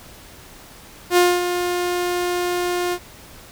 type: tone with ADSR envelope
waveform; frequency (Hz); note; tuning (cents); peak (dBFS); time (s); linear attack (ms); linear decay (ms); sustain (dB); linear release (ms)
sawtooth; 354.9; F4; +28; -7; 1.1-2.99; 70; 230; -9; 62
effects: pink hiss -43 dBFS RMS until 3.51 s